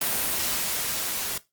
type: noise with level ramp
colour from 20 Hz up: white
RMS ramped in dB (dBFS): -25 to -30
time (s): 0.01-1.38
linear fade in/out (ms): 5
effects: noise-tail reverb RT60 0.2 s tail -17 dB re dry + Opus 32 kbps